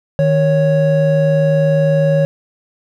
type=tone pair together; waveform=triangle; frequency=155.7 / 554.9 Hz; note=D#3 / C#5; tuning=+2 / +2 cents; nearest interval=octave + minor seventh; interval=2200 cents; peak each=-11 dBFS; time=0.19-2.25 s; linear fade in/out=0 ms; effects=none